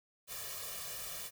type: noise with comb filter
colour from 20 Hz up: white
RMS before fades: -43 dBFS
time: 0.27-1.31 s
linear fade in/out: 50 ms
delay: 1.7 ms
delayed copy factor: +0.95
effects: none